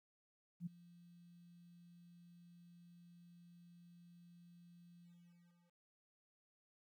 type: tone with ADSR envelope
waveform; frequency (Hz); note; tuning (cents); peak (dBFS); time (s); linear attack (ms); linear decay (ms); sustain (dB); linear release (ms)
sine; 173.2; F3; -14; -39; 0.6-5.79; 63; 13; -21; 760
effects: 13-bit